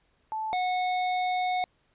sine / square tone pair in turn, 874 / 732 Hz, A5 / F#5, -12 / -19 cents, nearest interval minor third, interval 307 cents, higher first, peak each -29 / -26 dBFS, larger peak second, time 0.32-0.53 / 0.53-1.64 s, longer second, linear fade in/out 0 ms, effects pink hiss -69 dBFS RMS until 1.94 s + resampled to 8000 Hz

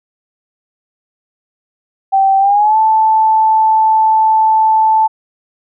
sine tone with pitch glide, 777 to 877.2 Hz, G5 to A5, -16 to -6 cents, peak -7 dBFS, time 2.12-5.08 s, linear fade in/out 20 ms, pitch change +210 cents, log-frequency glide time 2.39-2.77 s, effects none

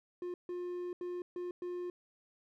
triangle tone bursts at uneven times, 355.5 Hz, F4, 31 cents sharp, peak -35 dBFS, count 5, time 0.22-0.34 / 0.49-0.93 / 1.01-1.22 / 1.36-1.51 / 1.62-1.9 s, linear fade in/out 2 ms, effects none

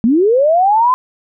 sine linear sweep, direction up, 210.3 to 1038 Hz, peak -8 dBFS, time 0.04-0.94 s, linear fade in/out 0 ms, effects none

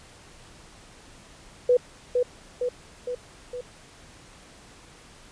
sine tone with echo, 493.9 Hz, B4, in tune, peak -15 dBFS, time 1.69-1.77 s, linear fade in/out 5 ms, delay 460 ms, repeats 4, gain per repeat -4 dB, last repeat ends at 3.61 s, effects pink hiss -50 dBFS RMS until 5.31 s + resampled to 22050 Hz

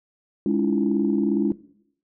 sine tone cluster, 207.8 / 282.5 / 319.8 / 341.8 Hz, G#3 / C#4 / D#4 / F4, +1 / +33 / +48 / -37 cents, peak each -22 / -23 / -27 / -25 dBFS, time 0.46-1.52 s, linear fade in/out 2 ms, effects noise-tail reverb RT60 0.7 s tail -18 dB re dry + tanh soft clip ceiling -10 dBFS

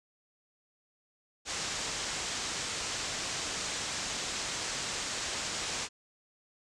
white low-pass noise, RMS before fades -36 dBFS, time 1.45-5.89 s, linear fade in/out 50 ms, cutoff 7900 Hz, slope 48 dB/octave, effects none

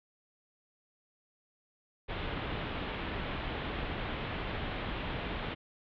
pink low-pass noise, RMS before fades -37 dBFS, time 2.08-5.55 s, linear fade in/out 20 ms, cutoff 3600 Hz, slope 48 dB/octave, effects none

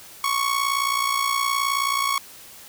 sawtooth tone with amplitude modulation, 1108.7 Hz, C#6, in tune, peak -14 dBFS, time 0.24-2.18 s, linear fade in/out 2 ms, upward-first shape sine, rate 59 Hz, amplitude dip 65%, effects white hiss -44 dBFS RMS until 2.68 s

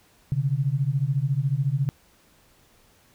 sine beating tone pair, 130.81 / 144.81 Hz, C3 / D3, 0 / -24 cents, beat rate 14 Hz, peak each -24 dBFS, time 0.32-1.89 s, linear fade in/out 0 ms, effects pink hiss -59 dBFS RMS until 3.14 s

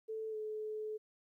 sine tone with pitch glide, 440 to 430.2 Hz, A4 to A4, 0 to -39 cents, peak -38 dBFS, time 0.08-0.98 s, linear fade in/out 20 ms, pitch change -39 cents, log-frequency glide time 0.3-0.36 s, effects 13-bit

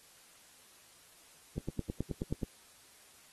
click train, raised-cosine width 3 ms, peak -20 dBFS, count 9, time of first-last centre 1.58-2.432 s, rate 9.39 Hz, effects white hiss -60 dBFS RMS until 3.32 s + AAC 32 kbps

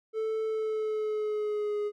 triangle tone with pitch glide, 440 to 416 Hz, A4 to G#4, 0 to +3 cents, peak -26 dBFS, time 0.13-1.92 s, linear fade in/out 50 ms, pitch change -97 cents, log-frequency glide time 0.45-1.79 s, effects none

